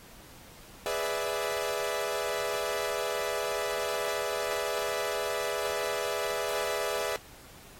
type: chord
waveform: sawtooth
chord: E dominant seventh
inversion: first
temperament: equal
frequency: 415.3 / 493.9 / 587.3 / 659.3 Hz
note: G#4 / B4 / D5 / E5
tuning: 0 / 0 / 0 / 0 cents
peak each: -31 dBFS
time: 0.86-7.16 s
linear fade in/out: 0 ms
effects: pink hiss -52 dBFS RMS until 7.79 s + AAC 48 kbps